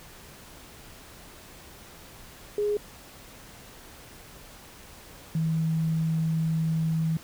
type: tone pair in turn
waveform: sine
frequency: 415.3 / 160.95 Hz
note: G#4 / E3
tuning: 0 / -41 cents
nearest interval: octave + major third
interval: 1641 cents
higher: first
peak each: -23 dBFS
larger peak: neither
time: 2.58-2.77 / 5.35-7.17 s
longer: second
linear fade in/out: 2 ms
effects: pink hiss -48 dBFS RMS until 7.23 s